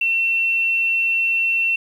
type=tone; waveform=sine; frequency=2704 Hz; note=E7; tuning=43 cents sharp; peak=-16 dBFS; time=0.01-1.76 s; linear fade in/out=5 ms; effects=8-bit